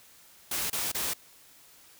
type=noise bursts; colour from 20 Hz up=white; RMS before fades=-31 dBFS; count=3; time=0.51-1.136 s; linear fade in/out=5 ms; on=190 ms; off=28 ms; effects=white hiss -56 dBFS RMS until 1.99 s